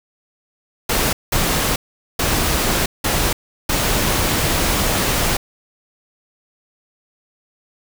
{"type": "noise bursts at uneven times", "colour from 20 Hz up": "pink", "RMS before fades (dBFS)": -18, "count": 5, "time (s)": [[0.89, 1.13], [1.32, 1.76], [2.19, 2.86], [3.04, 3.33], [3.69, 5.37]], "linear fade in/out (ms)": 5, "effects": []}